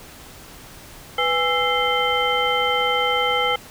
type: tone cluster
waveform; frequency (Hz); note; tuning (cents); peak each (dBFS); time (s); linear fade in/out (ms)
sine; 496.5 / 822 / 1328 / 2088 / 3098; B4 / G#5 / E6 / C7 / G7; +9 / -18 / +12 / -4 / -21; -24; 1.18-3.56; 5
effects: pink hiss -42 dBFS RMS until 3.7 s